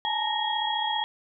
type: tone cluster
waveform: sine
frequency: 845 / 880 / 938 / 1861 / 3301 Hz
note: G#5 / A5 / A#5 / A#6 / G#7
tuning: +30 / 0 / +11 / -3 / -11 cents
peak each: -30 / -31 / -36 / -35 / -29 dBFS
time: 0.05-1.04 s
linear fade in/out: 0 ms
effects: none